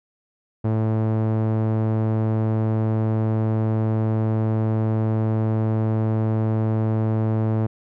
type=tone with low-pass filter; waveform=sawtooth; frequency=110 Hz; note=A2; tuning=in tune; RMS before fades=-21 dBFS; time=0.64-7.67 s; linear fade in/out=10 ms; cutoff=820 Hz; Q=0.6; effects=none